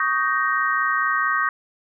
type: chord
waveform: sine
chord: Eb dominant seventh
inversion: third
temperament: just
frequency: 1120.1 / 1244.5 / 1555.6 / 1866.8 Hz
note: Db6 / Eb6 / G6 / Bb6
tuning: +18 / 0 / -14 / +2 cents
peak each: -24 dBFS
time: 0-1.49 s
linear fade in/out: 2 ms
effects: none